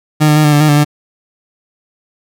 30% pulse tone with pitch steps, 152.7 / 150.4 / 153.1 / 149.1 / 146.4 / 152.9 / 146.2 / 148.2 Hz, D#3 / D3 / D#3 / D3 / D3 / D#3 / D3 / D3, -32 / +42 / -28 / +27 / -5 / -30 / -7 / +16 cents, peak -4 dBFS, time 0.2-0.848 s, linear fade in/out 20 ms, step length 81 ms, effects none

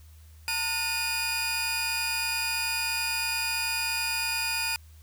sawtooth tone cluster, 907 / 1441 / 2467 / 4805 Hz, A#5 / F#6 / D#7 / D8, -48 / -46 / -15 / +39 cents, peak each -32 / -33 / -26 / -30 dBFS, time 0.48-4.76 s, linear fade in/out 0 ms, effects added 78 Hz sine -48 dBFS peak until 5.02 s + white hiss -61 dBFS RMS until 5.02 s

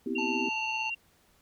sine chord, C major seventh, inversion third, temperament just, 245.3 / 261.6 / 327 / 392.4 Hz, B3 / C4 / E4 / G4, -12 / 0 / -14 / +2 cents, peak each -35 dBFS, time 0.06-0.49 s, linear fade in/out 5 ms
sine tone with tremolo, 2762 Hz, F7, 20 cents flat, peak -30 dBFS, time 0.15-0.95 s, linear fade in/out 10 ms, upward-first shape sine, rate 17 Hz, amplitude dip 30%
harmonic tone, 880 Hz, A5, in tune, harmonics 1 / 3 / 5 / 7, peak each -34 / -40 / -46 / -50 dBFS, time 0.18-0.9 s, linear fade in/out 5 ms
effects pink hiss -65 dBFS RMS until 1.41 s

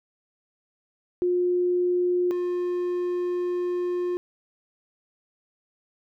sine / triangle tone pair in turn, 357 / 355.7 Hz, F4 / F4, +38 / +32 cents, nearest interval unison, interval 6 cents, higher first, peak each -20 / -22 dBFS, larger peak first, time 1.22-2.31 / 2.31-4.17 s, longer second, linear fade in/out 0 ms, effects none

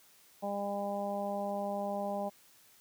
harmonic tone, 201.4 Hz, G3, 47 cents sharp, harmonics 1 / 2 / 3 / 4 / 5, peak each -39 / -45 / -36 / -38 / -47 dBFS, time 0.42-2.3 s, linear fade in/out 20 ms, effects white hiss -62 dBFS RMS until 2.8 s + high-pass 60 Hz 12 dB/octave

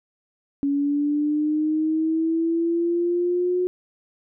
sine linear sweep, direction up, 280 to 363.7 Hz, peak -19 dBFS, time 0.63-3.67 s, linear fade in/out 0 ms, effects none

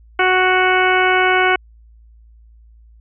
harmonic tone, 370 Hz, F#4, in tune, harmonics 1 / 2 / 3 / 4 / 5 / 6 / 7 / 8, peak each -18 / -18 / -21 / -17 / -27 / -19 / -28 / -26 dBFS, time 0.19-1.56 s, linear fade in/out 5 ms, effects added 56 Hz sine -43 dBFS peak until 3 s

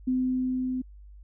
sine tone with level ramp, 255.7 Hz, C4, 40 cents flat, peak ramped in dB -22 to -27 dBFS, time 0.07-0.82 s, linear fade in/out 10 ms, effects added 50 Hz sine -45 dBFS peak until 1.23 s

